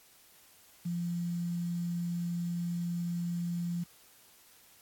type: tone with quantisation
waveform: sine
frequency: 172.8 Hz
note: F3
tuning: 18 cents flat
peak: -31 dBFS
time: 0.85-3.84 s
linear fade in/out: 10 ms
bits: 9
effects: white hiss -60 dBFS RMS until 4.81 s + AAC 64 kbps